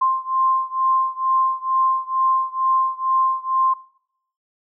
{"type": "beating tone pair", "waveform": "sine", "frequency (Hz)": [1050, 1052.2], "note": ["C6", "C6"], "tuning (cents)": [6, 9], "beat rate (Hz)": 2.2, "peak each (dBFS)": [-19, -21], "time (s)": [0.01, 3.74], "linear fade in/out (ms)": 10, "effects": ["noise-tail reverb RT60 0.7 s tail -20 dB re dry"]}